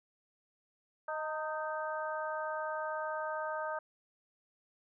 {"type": "harmonic tone with a mistuned harmonic", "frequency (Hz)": 311.1, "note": "D#4", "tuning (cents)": 0, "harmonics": [2, 3, 4, 5], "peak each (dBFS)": [-38, -40, -41, -42], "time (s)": [1.08, 3.79], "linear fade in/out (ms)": 5, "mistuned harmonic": 3, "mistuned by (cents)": -33, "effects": []}